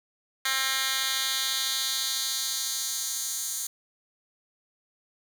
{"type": "tone with high-pass filter sweep", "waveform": "10% pulse", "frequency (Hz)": 266, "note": "C4", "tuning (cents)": 29, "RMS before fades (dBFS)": -29, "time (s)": [0.45, 3.67], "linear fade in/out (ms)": 5, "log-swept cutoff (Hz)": [2200, 7300], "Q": 1.4, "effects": []}